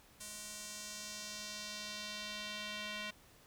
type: tone with band-pass filter sweep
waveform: square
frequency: 210 Hz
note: G#3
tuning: 19 cents sharp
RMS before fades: -45 dBFS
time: 0.2-3.11 s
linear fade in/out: 10 ms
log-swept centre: 8600 to 2800 Hz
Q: 1.4
effects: pink hiss -63 dBFS RMS until 3.46 s